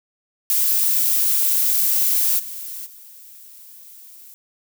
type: noise with level steps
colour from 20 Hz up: violet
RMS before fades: -18 / -32 / -43 dBFS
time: 0.5-4.34 s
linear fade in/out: 0 ms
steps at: 2.38 / 2.85 s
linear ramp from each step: 20 ms
effects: none